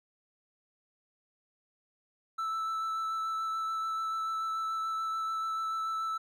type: tone with vibrato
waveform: triangle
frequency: 1318.5 Hz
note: E6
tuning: in tune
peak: -29 dBFS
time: 2.38-6.18 s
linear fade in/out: 10 ms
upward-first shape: sine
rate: 6.9 Hz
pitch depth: 10 cents each way
effects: none